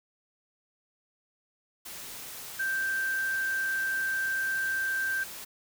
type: tone in noise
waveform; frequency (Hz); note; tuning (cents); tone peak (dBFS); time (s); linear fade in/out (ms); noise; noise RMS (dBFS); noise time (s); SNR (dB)
sine; 1568; G6; 0; -27; 2.59-5.24; 10; white; -42; 1.85-5.45; +12
effects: none